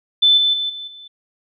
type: tone with level steps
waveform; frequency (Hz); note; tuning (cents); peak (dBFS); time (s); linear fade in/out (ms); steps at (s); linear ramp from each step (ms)
sine; 3520; A7; 0; -9 / -13 / -19 / -28 / -36; 0.22-1.08; 10; 0.37 / 0.53 / 0.69 / 0.87; 10
effects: none